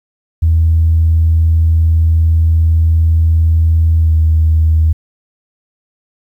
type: tone with pitch glide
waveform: sine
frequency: 81.3 to 79.53 Hz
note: E2 to D#2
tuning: -23 to +38 cents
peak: -6 dBFS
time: 0.42-4.93 s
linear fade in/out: 10 ms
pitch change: -39 cents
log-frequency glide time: 3.99-4.12 s
effects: tanh soft clip ceiling -2 dBFS + 8-bit